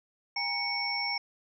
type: tone cluster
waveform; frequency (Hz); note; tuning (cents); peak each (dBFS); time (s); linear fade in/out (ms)
sine; 808 / 930 / 2225 / 5440; G#5 / A#5 / C#7 / F8; -48 / -4 / +6 / -46; -38 / -39 / -33 / -32; 0.36-1.18; 5
effects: none